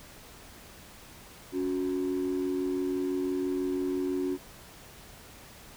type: ring-modulated tone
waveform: triangle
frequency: 323 Hz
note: E4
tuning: 35 cents flat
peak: -21 dBFS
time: 1.52-4.38 s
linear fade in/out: 50 ms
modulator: 43 Hz
effects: tanh soft clip ceiling -22 dBFS + pink hiss -50 dBFS RMS until 5.76 s